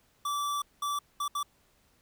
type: tone bursts at uneven times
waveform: square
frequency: 1160 Hz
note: D6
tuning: 22 cents flat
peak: -30 dBFS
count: 4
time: 0.25-0.62 / 0.82-0.99 / 1.2-1.28 / 1.35-1.43 s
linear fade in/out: 5 ms
effects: pink hiss -67 dBFS RMS until 2.01 s